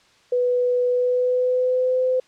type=tone with pitch glide; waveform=sine; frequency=493.9 to 511.3 Hz; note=B4 to C5; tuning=0 to -40 cents; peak=-17 dBFS; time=0.32-2.2 s; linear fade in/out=5 ms; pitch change=+60 cents; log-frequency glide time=0.89-2.03 s; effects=white hiss -56 dBFS RMS until 2.27 s + low-pass 5000 Hz 12 dB/octave